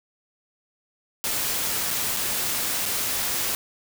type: noise with dropouts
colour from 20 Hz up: white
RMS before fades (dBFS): -26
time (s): 1.24-3.55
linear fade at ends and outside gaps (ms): 0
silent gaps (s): 1.906-1.91 / 2.165-2.17 / 2.855-2.86
effects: none